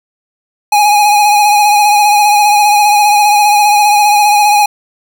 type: tone with vibrato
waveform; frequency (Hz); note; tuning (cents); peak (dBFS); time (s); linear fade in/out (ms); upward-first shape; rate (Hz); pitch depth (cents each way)
square; 830.6; G#5; 0; -6; 0.72-4.66; 5; triangle; 15; 40
effects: none